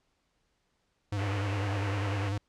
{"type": "tone with vibrato", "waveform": "square", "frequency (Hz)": 100.3, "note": "G2", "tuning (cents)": 40, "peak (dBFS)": -30, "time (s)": [1.12, 2.38], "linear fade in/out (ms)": 5, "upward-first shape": "square", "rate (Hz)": 10, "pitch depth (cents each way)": 49}
{"type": "band-pass noise", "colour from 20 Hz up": "pink", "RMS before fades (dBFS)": -40, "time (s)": [1.19, 2.29], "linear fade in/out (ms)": 0, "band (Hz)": [370, 3000], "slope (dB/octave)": 96}
{"effects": ["pink hiss -75 dBFS RMS until 2.48 s", "low-pass 7000 Hz 12 dB/octave"]}